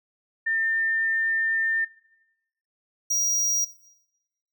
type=tone pair in turn; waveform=sine / square; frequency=1802 / 5739 Hz; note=A6 / F8; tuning=+41 / +46 cents; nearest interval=octave + minor sixth; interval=2005 cents; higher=second; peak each=-22 / -21 dBFS; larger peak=second; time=0.46-1.85 / 3.1-3.65 s; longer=first; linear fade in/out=10 ms; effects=noise-tail reverb RT60 1.0 s tail -21 dB re dry